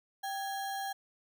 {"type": "tone with sample-and-hold", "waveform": "sine", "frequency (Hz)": 784, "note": "G5", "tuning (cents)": 0, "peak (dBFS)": -34, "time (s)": [0.23, 0.93], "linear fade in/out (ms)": 10, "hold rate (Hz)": 2450, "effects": []}